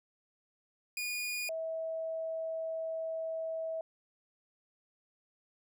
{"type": "tone pair in turn", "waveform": ["sawtooth", "sine"], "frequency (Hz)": [2446, 647.9], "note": ["D#7", "E5"], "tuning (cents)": [-30, -30], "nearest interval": "octave + major seventh", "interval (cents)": 2300, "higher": "first", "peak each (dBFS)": [-31, -34], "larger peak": "first", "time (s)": [[0.97, 1.49], [1.49, 3.81]], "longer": "second", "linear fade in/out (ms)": 2, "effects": []}